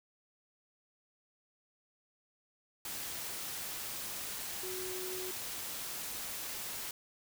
sine tone in noise, 370 Hz, F#4, in tune, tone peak -41 dBFS, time 4.63-5.31 s, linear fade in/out 2 ms, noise white, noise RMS -41 dBFS, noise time 2.85-6.91 s, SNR -3 dB, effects none

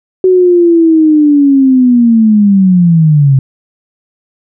sine linear sweep, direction down, 374.9 to 131.3 Hz, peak -3 dBFS, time 0.24-3.39 s, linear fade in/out 2 ms, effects none

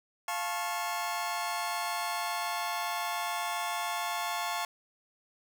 sawtooth chord, F augmented, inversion none, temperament just, 698.5 / 873.1 / 1091.3 Hz, F5 / A5 / C#6, 0 / -14 / -27 cents, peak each -32 dBFS, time 0.28-4.65 s, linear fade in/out 2 ms, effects none

